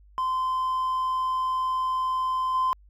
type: tone with level steps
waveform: triangle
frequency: 1033 Hz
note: C6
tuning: 22 cents flat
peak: -21 / -18 dBFS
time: 0.18-2.73 s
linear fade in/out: 0 ms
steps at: 2.54 s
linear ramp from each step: 10 ms
effects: tanh soft clip ceiling -17 dBFS + added 50 Hz sine -51 dBFS peak until 2.89 s